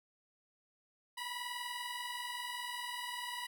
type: tone pair together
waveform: 15% pulse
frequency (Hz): 965 / 985.3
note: B5 / B5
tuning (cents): -40 / -4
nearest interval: unison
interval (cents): 36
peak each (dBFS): -36 / -36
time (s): 1.17-3.47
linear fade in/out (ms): 10
effects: none